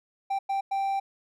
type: tone bursts at uneven times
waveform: triangle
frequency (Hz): 784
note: G5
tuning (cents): 0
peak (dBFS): -23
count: 3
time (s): 0.3-0.39 / 0.49-0.61 / 0.71-1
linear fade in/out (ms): 10
effects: none